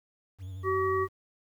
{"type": "tone with vibrato", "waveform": "triangle", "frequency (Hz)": 93.9, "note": "F#2", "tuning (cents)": 26, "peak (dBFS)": -35, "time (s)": [0.38, 1.09], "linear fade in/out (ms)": 50, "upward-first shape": "sine", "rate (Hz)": 11, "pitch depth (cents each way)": 58}
{"type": "harmonic tone", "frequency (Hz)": 380, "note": "F#4", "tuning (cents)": 46, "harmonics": [1, 3, 5], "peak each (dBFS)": [-27, -29, -37], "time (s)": [0.63, 1.08], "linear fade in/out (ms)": 50}
{"effects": ["10-bit"]}